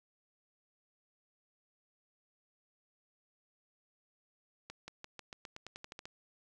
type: accelerating click train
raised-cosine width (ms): 0.2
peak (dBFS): -28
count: 13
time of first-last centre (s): 4.7-6.055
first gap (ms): 180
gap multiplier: 0.91
effects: none